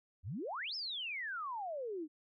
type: exponential two-way sweep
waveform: sine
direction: up then down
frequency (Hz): 73.9 to 5410 to 291.5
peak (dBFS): -38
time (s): 0.23-2.08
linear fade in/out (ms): 50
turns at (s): 0.75
effects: none